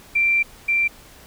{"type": "tone pair in turn", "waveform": "sine", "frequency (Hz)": [2356, 2356], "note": ["D7", "D7"], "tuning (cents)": [5, 5], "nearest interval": "unison", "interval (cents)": 0, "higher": "neither", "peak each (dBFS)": [-15, -16], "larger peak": "first", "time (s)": [[0.15, 0.43], [0.68, 0.88]], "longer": "first", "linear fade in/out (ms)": 10, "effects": ["pink hiss -46 dBFS RMS until 1.26 s"]}